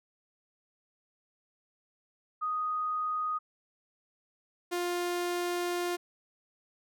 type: tone pair in turn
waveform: sine / sawtooth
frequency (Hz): 1244.5 / 351.9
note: D#6 / F4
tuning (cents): 0 / +13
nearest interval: octave + minor seventh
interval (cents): 2187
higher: first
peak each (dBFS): -29 / -26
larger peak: second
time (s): 2.41-3.39 / 4.71-5.97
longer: second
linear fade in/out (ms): 20
effects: none